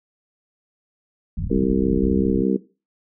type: low-pass noise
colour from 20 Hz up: pink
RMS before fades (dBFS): -27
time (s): 1.37-2.43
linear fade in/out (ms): 5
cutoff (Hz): 220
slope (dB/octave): 48
type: harmonic tone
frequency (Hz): 65.1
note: C2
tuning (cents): -8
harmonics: 3 / 4 / 5 / 6 / 7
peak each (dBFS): -22 / -23 / -24 / -25 / -25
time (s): 1.5-2.57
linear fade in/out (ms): 10
effects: noise-tail reverb RT60 0.3 s tail -17 dB re dry